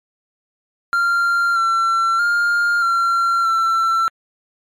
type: tone with pitch steps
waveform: triangle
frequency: 1388 / 1350 / 1407 / 1369 / 1344 Hz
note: F6 / E6 / F6 / F6 / E6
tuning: -11 / +41 / +12 / -35 / +33 cents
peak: -12 dBFS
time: 0.93-4.08 s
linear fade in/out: 0 ms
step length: 630 ms
effects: MP3 64 kbps